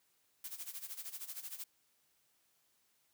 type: noise with tremolo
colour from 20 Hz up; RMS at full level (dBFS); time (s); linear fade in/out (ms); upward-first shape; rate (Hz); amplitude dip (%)
blue; -43; 0.44-1.64; 2; sine; 13; 80
effects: white hiss -75 dBFS RMS until 3.13 s + high-pass 60 Hz 12 dB/octave